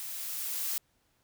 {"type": "noise with level ramp", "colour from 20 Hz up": "blue", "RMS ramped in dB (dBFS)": [-40, -32], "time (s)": [0, 0.78], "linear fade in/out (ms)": 0, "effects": ["pink hiss -72 dBFS RMS until 1.23 s"]}